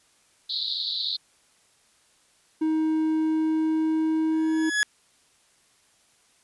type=band-pass noise; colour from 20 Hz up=pink; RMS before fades=-29 dBFS; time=0.49-1.17 s; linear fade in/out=10 ms; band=3700 to 4400 Hz; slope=96 dB/octave
type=tone with pitch glide; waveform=triangle; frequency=315 to 317.9 Hz; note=D#4 to D#4; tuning=+21 to +37 cents; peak=-19 dBFS; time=2.61-4.7 s; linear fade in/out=10 ms; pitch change=+16 cents; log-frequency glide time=3.02-4.52 s
type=tone with exponential growth; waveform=40% pulse; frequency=1690 Hz; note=G#6; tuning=30 cents sharp; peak=-17 dBFS; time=4.32-4.83 s; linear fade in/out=0 ms; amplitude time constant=110 ms
effects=white hiss -62 dBFS RMS until 6.43 s + resampled to 24000 Hz